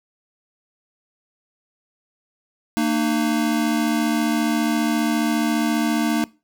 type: tone pair together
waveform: square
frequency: 228.6 / 303.3 Hz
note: A#3 / D#4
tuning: -34 / -44 cents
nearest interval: perfect fourth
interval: 490 cents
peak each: -21 / -22 dBFS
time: 2.77-6.24 s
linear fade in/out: 0 ms
effects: noise-tail reverb RT60 0.3 s tail -22 dB re dry